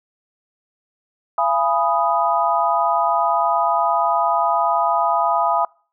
sine chord, F half-diminished seventh, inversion none, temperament equal with one note detuned, 681.7 / 830.6 / 987.8 / 1244.5 Hz, F5 / Ab5 / Cb6 / Eb6, -42 / 0 / 0 / 0 cents, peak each -21 dBFS, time 1.38-5.65 s, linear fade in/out 2 ms, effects noise-tail reverb RT60 0.4 s tail -25 dB re dry

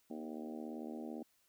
harmonic tone with a mistuned harmonic, 77.78 Hz, D#2, in tune, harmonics 3 / 4 / 5 / 6 / 7 / 8 / 9 / 10, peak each -45 / -47 / -51 / -55 / -55 / -55 / -58 / -57 dBFS, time 0.1-1.23 s, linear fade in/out 5 ms, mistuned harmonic 3, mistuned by +29 cents, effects white hiss -74 dBFS RMS until 1.48 s

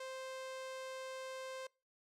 sawtooth tone, 523.3 Hz, C5, in tune, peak -40 dBFS, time 0-1.67 s, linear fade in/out 5 ms, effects noise-tail reverb RT60 0.3 s tail -24 dB re dry + low-pass 9000 Hz 12 dB/octave

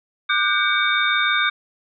sine tone cluster, 1194 / 1467 / 1573 / 2266 / 3647 Hz, D6 / F#6 / G6 / C#7 / A#7, +28 / -15 / +6 / +37 / -39 cents, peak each -23 dBFS, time 0.29-1.5 s, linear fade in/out 10 ms, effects none

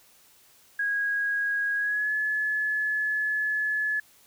sine tone with pitch glide, 1646 to 1712.9 Hz, G#6 to A6, -16 to -47 cents, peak -24 dBFS, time 0.79-4 s, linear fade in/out 5 ms, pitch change +69 cents, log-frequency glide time 1.76-2.13 s, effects white hiss -58 dBFS RMS until 4.26 s

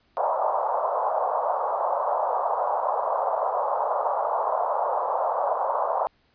pink band-pass noise, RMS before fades -25 dBFS, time 0.17-6.07 s, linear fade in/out 0 ms, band 550 to 1100 Hz, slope 48 dB/octave, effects pink hiss -65 dBFS RMS until 6.34 s + resampled to 11025 Hz

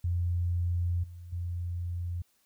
sine tone with level steps, 87.3 Hz, F2, in tune, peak -26 / -42 / -31 dBFS, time 0.04-2.22 s, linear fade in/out 5 ms, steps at 1.03 / 1.32 s, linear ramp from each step 10 ms, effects white hiss -70 dBFS RMS until 2.45 s

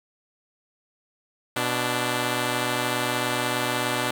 5% pulse tone pair together, 123.47 / 293.7 Hz, B2 / D4, 0 / 0 cents, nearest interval octave + minor third, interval 1500 cents, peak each -15 dBFS, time 1.56-4.11 s, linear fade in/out 5 ms, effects none

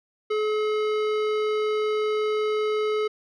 sine tone with hard clipping, 427.3 Hz, G#4, 49 cents sharp, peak -24 dBFS, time 0.3-3.08 s, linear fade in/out 10 ms, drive 15 dB, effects resampled to 22050 Hz

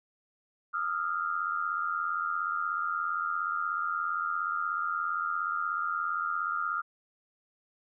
sine tone cluster, 1225 / 1321 / 1398 Hz, D#6 / E6 / F6, -27 / +3 / +1 cents, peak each -33 / -35 / -32 dBFS, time 0.73-6.82 s, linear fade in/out 20 ms, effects none

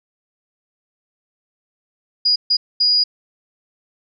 sine tone bursts at uneven times, 4895 Hz, D#8, 29 cents flat, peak -12 dBFS, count 3, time 2.25-2.36 / 2.5-2.57 / 2.8-3.04 s, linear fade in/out 10 ms, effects none

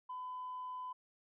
sine tone, 1007 Hz, B5, 33 cents sharp, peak -40 dBFS, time 0.09-0.93 s, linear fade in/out 10 ms, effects tanh soft clip ceiling -37 dBFS

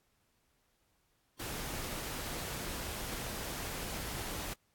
pink noise, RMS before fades -40 dBFS, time 1.39-4.54 s, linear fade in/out 10 ms, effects pink hiss -75 dBFS RMS until 4.74 s + AAC 64 kbps

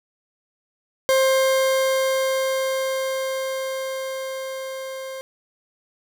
40% pulse tone with level ramp, 529 Hz, C5, 19 cents sharp, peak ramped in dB -14 to -30 dBFS, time 1.09-5.21 s, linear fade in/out 0 ms, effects none

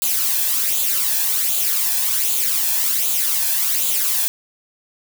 blue noise with flanger, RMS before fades -19 dBFS, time 0.02-4.28 s, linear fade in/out 0 ms, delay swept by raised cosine 0.27 to 1.2 ms, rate 1.3 Hz, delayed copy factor +0.6, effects none

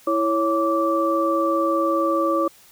sine tone cluster, 330.3 / 555 / 1164 Hz, E4 / C#5 / D6, +4 / +2 / -16 cents, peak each -22 dBFS, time 0.07-2.48 s, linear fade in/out 5 ms, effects white hiss -51 dBFS RMS until 2.71 s

